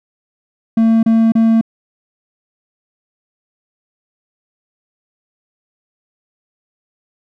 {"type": "tone bursts", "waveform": "triangle", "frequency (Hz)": 225.5, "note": "A3", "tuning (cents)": 43, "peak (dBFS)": -6, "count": 3, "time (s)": [0.77, 1.612], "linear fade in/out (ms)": 5, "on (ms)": 260, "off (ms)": 31, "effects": []}